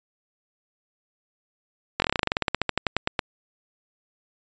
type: slowing click train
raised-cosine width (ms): 0.3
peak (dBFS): -5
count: 22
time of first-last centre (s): 2-3.192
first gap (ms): 21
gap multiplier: 1.09
effects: resampled to 16000 Hz